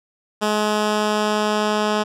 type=tone with low-pass filter sweep; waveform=10% pulse; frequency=211.6 Hz; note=G#3; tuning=33 cents sharp; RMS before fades=-20 dBFS; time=0.41-2.04 s; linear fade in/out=20 ms; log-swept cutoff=9600 to 6100 Hz; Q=0.72; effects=none